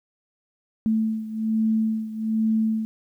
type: beating tone pair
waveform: sine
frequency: 220 / 221.2 Hz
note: A3 / A3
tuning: 0 / +9 cents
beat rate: 1.2 Hz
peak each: -22 / -26 dBFS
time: 0.86-2.85 s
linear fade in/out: 0 ms
effects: 10-bit